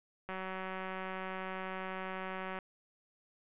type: click train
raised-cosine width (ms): 0.5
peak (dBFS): -26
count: 433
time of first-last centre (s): 0.29-2.588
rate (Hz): 188
effects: resampled to 8000 Hz